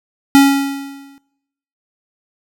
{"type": "tone with exponential decay", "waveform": "square", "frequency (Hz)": 277.2, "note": "C#4", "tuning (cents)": 0, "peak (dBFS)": -4, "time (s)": [0.35, 1.18], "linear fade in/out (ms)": 0, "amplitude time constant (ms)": 180, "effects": ["noise-tail reverb RT60 0.8 s tail -20 dB re dry"]}